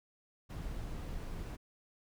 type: noise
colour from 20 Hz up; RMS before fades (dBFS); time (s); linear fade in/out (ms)
brown; -41; 0.49-1.57; 20
effects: none